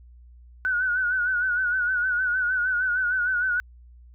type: tone with vibrato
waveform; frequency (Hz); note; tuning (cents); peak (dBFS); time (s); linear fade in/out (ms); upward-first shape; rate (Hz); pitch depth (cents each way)
sine; 1480; F#6; 0; -21; 0.65-3.6; 0; sine; 6.5; 65
effects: added 60 Hz sine -46 dBFS peak until 4.14 s